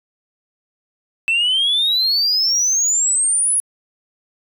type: exponential sweep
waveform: sine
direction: up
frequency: 2637 to 10548 Hz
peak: -12 dBFS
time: 1.28-3.6 s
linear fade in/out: 0 ms
effects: tanh soft clip ceiling -12 dBFS